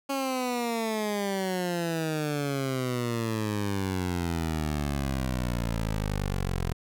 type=exponential sweep; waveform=15% pulse; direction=down; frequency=277.2 to 42.57 Hz; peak=-21 dBFS; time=0.09-6.73 s; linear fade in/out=10 ms; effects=none